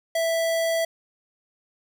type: tone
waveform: square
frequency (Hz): 659.3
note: E5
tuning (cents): 0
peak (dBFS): -22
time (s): 0.15-0.85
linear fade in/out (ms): 5
effects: none